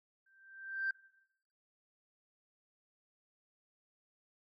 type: tone with exponential growth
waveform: sine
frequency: 1568 Hz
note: G6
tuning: in tune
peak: -29 dBFS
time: 0.26-0.91 s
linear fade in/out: 5 ms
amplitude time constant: 140 ms
effects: noise-tail reverb RT60 0.8 s tail -20 dB re dry + tanh soft clip ceiling -27 dBFS